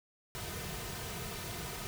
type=noise with comb filter; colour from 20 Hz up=pink; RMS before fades=-41 dBFS; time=0.35-1.87 s; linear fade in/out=0 ms; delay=3.6 ms; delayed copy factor=-0.65; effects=none